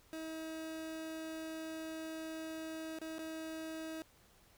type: tone with dropouts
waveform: 30% pulse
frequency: 319.4 Hz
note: D#4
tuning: 45 cents sharp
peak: -39 dBFS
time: 0.13-4.02 s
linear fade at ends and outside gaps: 0 ms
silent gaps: 2.987-3.015 / 3.183-3.191 s
effects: pink hiss -66 dBFS RMS until 4.57 s